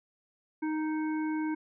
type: harmonic tone with a mistuned harmonic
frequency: 310.6 Hz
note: D#4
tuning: 3 cents flat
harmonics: 1 / 3 / 5 / 7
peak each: -29 / -40 / -44 / -47 dBFS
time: 0.62-1.55 s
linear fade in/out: 10 ms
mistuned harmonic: 7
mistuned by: +23 cents
effects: none